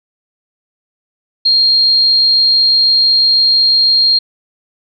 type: tone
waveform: sine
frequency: 4222 Hz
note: C8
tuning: 15 cents sharp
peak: -7 dBFS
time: 1.45-4.19 s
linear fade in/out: 10 ms
effects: none